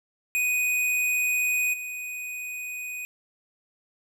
square tone with level steps, 2489 Hz, D#7, in tune, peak -23 / -33 dBFS, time 0.35-3.05 s, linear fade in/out 0 ms, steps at 1.73 s, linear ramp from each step 10 ms, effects none

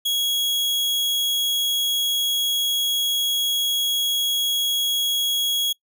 40% pulse tone, 3322 Hz, G#7, in tune, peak -19 dBFS, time 0.05-5.73 s, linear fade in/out 10 ms, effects noise-tail reverb RT60 0.1 s tail -24 dB re dry

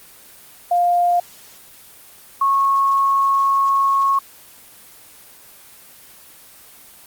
sine tone pair in turn, 703 / 1097.3 Hz, F5 / C#6, +11 / -18 cents, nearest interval minor sixth, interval 771 cents, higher second, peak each -13 dBFS, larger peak neither, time 0.71-1.2 / 2.41-4.19 s, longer second, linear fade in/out 5 ms, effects white hiss -44 dBFS RMS until 7.06 s + Opus 24 kbps

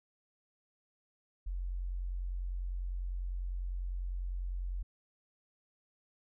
sine tone, 45 Hz, F#1, 47 cents flat, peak -34 dBFS, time 1.46-4.83 s, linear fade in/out 10 ms, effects none

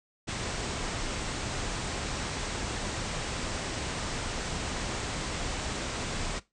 pink low-pass noise, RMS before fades -34 dBFS, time 0.27-6.4 s, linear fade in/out 20 ms, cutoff 8700 Hz, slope 96 dB/octave, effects noise-tail reverb RT60 0.2 s tail -18 dB re dry

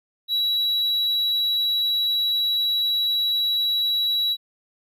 triangle tone, 3904 Hz, B7, 21 cents flat, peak -18 dBFS, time 0.28-4.37 s, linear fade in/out 50 ms, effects none

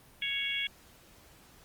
harmonic tone, 555 Hz, C#5, 2 cents sharp, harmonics 3 / 4 / 5 / 6, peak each -42 / -34 / -37 / -34 dBFS, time 0.22-0.67 s, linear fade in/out 2 ms, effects pink hiss -58 dBFS RMS until 1.64 s + Opus 32 kbps

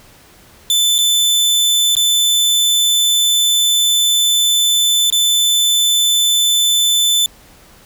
sawtooth tone with dropouts, 3520 Hz, A7, in tune, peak -8 dBFS, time 0.7-7.26 s, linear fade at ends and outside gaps 1 ms, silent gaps 0.982-0.987 / 1.952-1.967 / 5.101-5.125 s, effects pink hiss -45 dBFS RMS until 7.85 s

